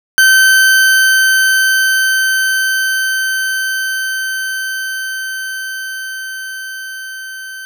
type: tone with level ramp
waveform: 40% pulse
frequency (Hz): 1543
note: G6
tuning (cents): -28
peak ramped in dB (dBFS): -4 to -25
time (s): 0.18-7.65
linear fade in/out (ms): 0
effects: none